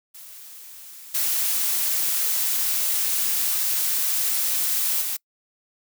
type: noise with level steps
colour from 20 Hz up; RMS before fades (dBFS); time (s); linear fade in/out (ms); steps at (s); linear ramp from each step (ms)
blue; -42 / -23 / -27; 0.14-5.17; 10; 1.14 / 5.01; 10
effects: noise-tail reverb RT60 0.1 s tail -26 dB re dry